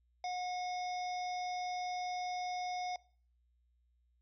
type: harmonic tone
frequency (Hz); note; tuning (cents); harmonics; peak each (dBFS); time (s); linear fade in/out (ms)
725; F#5; -35; 1 / 3 / 5 / 7 / 8; -36 / -47 / -53 / -49 / -55; 0.24-2.96; 2
effects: noise-tail reverb RT60 0.5 s tail -22 dB re dry + added 60 Hz sine -70 dBFS peak until 4.21 s